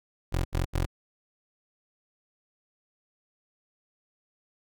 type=tone bursts; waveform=20% pulse; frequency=44.22 Hz; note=F1; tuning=22 cents sharp; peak=-20 dBFS; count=3; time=0.32-0.862 s; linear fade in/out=20 ms; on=130 ms; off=76 ms; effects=none